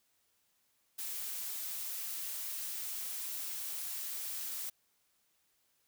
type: noise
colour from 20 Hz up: blue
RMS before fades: -40 dBFS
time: 0.98-4.7 s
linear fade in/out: 10 ms
effects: white hiss -75 dBFS RMS until 5.87 s